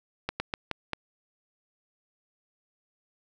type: slowing click train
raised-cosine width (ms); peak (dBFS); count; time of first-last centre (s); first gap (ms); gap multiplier
0.3; -13; 5; 0.29-0.933; 110; 1.26
effects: none